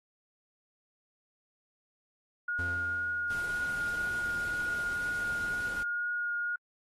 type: tone with vibrato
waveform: sine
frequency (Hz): 1433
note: F6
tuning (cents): +44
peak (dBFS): -30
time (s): 2.48-6.56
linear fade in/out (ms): 5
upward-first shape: triangle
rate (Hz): 2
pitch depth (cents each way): 11
type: tone with exponential decay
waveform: 45% pulse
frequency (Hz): 87.31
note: F2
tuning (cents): 0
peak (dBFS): -35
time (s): 2.59-3.97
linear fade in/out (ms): 0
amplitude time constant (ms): 300
type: noise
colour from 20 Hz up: pink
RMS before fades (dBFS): -46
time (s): 3.3-5.83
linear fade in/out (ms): 5
effects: AAC 32 kbps